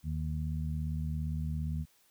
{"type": "harmonic tone", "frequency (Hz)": 77.5, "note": "D#2", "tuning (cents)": -6, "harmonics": [1, 2, 3], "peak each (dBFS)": [-34, -35, -43], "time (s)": [0.03, 1.86], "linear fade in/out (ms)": 50, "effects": ["white hiss -67 dBFS RMS until 2.1 s"]}